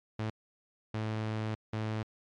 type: tone bursts at uneven times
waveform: sawtooth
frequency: 109.1 Hz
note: A2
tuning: 14 cents flat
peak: -28 dBFS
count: 3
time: 0.19-0.3 / 0.94-1.55 / 1.73-2.03 s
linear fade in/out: 5 ms
effects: low-pass 4000 Hz 12 dB/octave + MP3 96 kbps